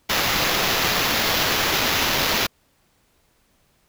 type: noise with sample-and-hold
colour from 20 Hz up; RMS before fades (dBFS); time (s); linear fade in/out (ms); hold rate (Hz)
white; -21; 0.09-2.47; 10; 8820
effects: pink hiss -63 dBFS RMS until 3.88 s